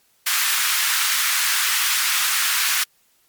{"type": "high-pass noise", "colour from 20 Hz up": "pink", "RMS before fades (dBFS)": -20, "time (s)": [0.26, 2.84], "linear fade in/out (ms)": 10, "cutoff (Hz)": 1300, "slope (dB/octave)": 24, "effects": ["white hiss -61 dBFS RMS until 3.28 s", "MP3 96 kbps"]}